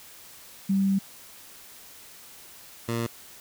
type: tone pair in turn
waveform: sine / 15% pulse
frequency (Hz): 194.9 / 116.39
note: G3 / A#2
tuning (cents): -10 / -2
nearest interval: major sixth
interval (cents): 892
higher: first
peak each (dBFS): -20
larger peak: neither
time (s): 0.69-0.99 / 2.88-3.07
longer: first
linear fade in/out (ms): 10
effects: white hiss -48 dBFS RMS until 3.4 s